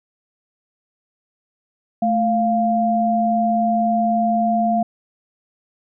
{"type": "tone pair together", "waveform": "sine", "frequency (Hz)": [219.5, 696.9], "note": ["A3", "F5"], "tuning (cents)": [-4, -4], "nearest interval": "octave + minor sixth", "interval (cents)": 2000, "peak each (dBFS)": [-19, -17], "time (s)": [2.02, 4.83], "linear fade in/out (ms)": 5, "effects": []}